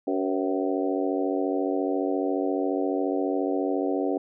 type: harmonic tone with a mistuned harmonic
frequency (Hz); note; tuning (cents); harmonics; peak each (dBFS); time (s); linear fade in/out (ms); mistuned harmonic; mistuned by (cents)
94.4; F#2; +35; 3 / 4 / 5 / 6 / 7 / 8; -27 / -29 / -31 / -33 / -34 / -35; 0.07-4.18; 5; 6; -53
effects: none